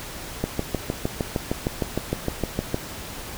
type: click train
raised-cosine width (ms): 2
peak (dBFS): -9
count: 16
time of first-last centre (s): 0.44-2.744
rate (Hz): 6.51
effects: pink hiss -36 dBFS RMS until 3.37 s